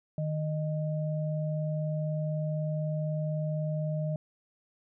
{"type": "tone pair together", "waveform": "sine", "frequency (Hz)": [154, 616], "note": ["D#3", "D#5"], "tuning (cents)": [-17, -17], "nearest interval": "2 octaves", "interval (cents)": 2400, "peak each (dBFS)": [-29, -36], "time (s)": [0.18, 4.16], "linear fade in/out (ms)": 2, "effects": []}